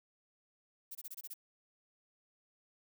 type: noise bursts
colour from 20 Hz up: violet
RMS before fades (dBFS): -45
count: 7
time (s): 0.91-1.341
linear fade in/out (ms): 10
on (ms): 41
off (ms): 24
effects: none